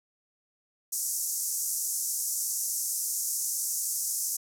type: band-pass noise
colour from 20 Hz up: pink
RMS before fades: -31 dBFS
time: 0.92-4.37 s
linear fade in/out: 10 ms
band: 5800 to 14000 Hz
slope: 48 dB/octave
effects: none